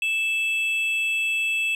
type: tone pair together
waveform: triangle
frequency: 2637 / 3326 Hz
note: E7 / G#7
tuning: 0 / +2 cents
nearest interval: major third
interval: 402 cents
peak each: -20 / -31 dBFS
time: 0.02-1.75 s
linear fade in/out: 2 ms
effects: resampled to 32000 Hz